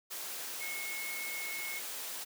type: tone in noise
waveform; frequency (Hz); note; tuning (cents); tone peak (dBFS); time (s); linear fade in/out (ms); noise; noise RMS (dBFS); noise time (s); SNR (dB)
sine; 2181; C#7; -29; -39; 0.6-1.8; 20; white; -41; 0.1-2.25; -1
effects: high-pass 300 Hz 12 dB/octave